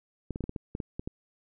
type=clicks; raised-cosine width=3 ms; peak=-21 dBFS; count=10; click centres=0.307 / 0.359 / 0.407 / 0.44 / 0.494 / 0.562 / 0.751 / 0.802 / 0.995 / 1.075 s; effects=none